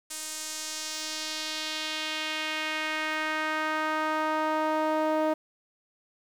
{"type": "tone with band-pass filter sweep", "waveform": "sawtooth", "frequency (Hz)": 311.1, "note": "D#4", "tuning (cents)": 0, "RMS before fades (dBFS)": -30, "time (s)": [0.1, 5.34], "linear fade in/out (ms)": 10, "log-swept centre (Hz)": [8500, 660], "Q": 1.5, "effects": ["9-bit"]}